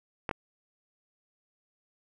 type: clicks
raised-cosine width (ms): 0.5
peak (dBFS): -16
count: 2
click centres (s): 0.292 / 0.312
effects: none